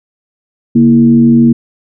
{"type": "tone with frequency modulation", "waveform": "sine", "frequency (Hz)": 234.7, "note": "A#3", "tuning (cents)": 12, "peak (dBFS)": -3, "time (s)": [0.75, 1.53], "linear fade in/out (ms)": 10, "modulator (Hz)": 92.7, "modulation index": 0.64, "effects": []}